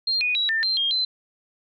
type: tone with pitch steps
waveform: sine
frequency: 4197 / 2473 / 3890 / 1794 / 4146 / 3225 / 4066 Hz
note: C8 / D#7 / B7 / A6 / C8 / G7 / B7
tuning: +5 / -11 / -27 / +33 / -17 / +48 / +50 cents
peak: -20 dBFS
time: 0.07-1.05 s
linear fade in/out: 5 ms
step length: 140 ms
effects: none